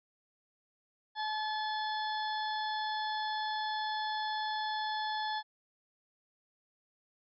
harmonic tone, 861 Hz, A5, 38 cents flat, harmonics 1 / 2 / 4 / 5 / 6, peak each -34 / -40 / -42 / -45 / -50 dBFS, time 1.15-5.43 s, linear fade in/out 50 ms, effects none

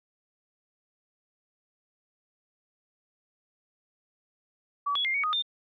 sine tone with pitch steps, 1144 / 3367 / 2109 / 2240 / 1244 / 3609 Hz, D6 / G#7 / C7 / C#7 / D#6 / A7, -46 / +23 / +13 / +18 / -1 / +43 cents, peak -25 dBFS, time 4.86-5.424 s, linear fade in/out 10 ms, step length 94 ms, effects none

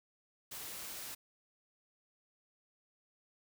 white noise, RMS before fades -45 dBFS, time 0.51-1.15 s, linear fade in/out 10 ms, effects none

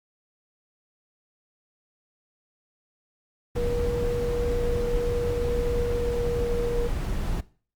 brown noise, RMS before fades -28 dBFS, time 3.55-7.41 s, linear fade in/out 10 ms
sine tone with pitch glide, 479.9 to 475.8 Hz, B4 to A#4, -50 to +35 cents, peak -26 dBFS, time 3.56-6.88 s, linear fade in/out 10 ms, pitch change -15 cents, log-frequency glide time 5.66-6.77 s
effects noise-tail reverb RT60 0.4 s tail -19 dB re dry + Opus 48 kbps

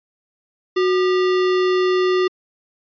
sine tone with sample-and-hold, 368.1 Hz, F#4, 9 cents flat, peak -14 dBFS, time 0.76-2.28 s, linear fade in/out 10 ms, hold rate 1575 Hz, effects resampled to 11025 Hz

